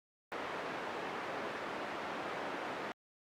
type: band-pass noise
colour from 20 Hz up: pink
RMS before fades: -41 dBFS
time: 0.32-2.92 s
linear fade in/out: 0 ms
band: 360 to 1900 Hz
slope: 12 dB/octave
effects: Opus 48 kbps